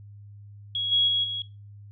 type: tone with level steps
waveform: sine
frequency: 3322 Hz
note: G#7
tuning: in tune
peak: -25 / -18 / -21 / -28 dBFS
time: 0.75-1.42 s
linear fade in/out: 2 ms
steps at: 0.91 / 1.07 / 1.23 s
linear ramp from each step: 20 ms
effects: noise-tail reverb RT60 0.3 s tail -19 dB re dry + added 102 Hz sine -43 dBFS peak until 1.91 s